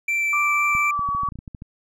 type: tone with vibrato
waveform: triangle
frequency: 2339 Hz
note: D7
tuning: 8 cents flat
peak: -18 dBFS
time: 0.08-0.91 s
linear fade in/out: 5 ms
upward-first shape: triangle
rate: 3.9 Hz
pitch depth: 8 cents each way
type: tone with pitch glide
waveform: sine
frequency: 1174.7 to 1136 Hz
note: D6 to C#6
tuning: 0 to +42 cents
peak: -21 dBFS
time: 0.33-1.29 s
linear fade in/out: 2 ms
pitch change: -58 cents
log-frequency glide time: 0.9-1.07 s
type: clicks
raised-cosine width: 5 ms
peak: -23 dBFS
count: 12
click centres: 0.751 / 0.993 / 1.089 / 1.149 / 1.234 / 1.287 / 1.322 / 1.356 / 1.389 / 1.478 / 1.548 / 1.621 s
effects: none